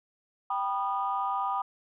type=chord; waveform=sine; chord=G augmented; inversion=none; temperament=just; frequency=784 / 980 / 1225 Hz; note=G5 / B5 / D#6; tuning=0 / -14 / -27 cents; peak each=-31 dBFS; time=0.5-1.62 s; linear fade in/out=5 ms; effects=tanh soft clip ceiling -18 dBFS